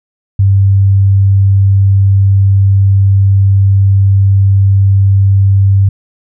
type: tone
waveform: sine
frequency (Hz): 98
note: G2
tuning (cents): 0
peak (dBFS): -4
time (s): 0.39-5.89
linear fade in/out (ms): 5
effects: none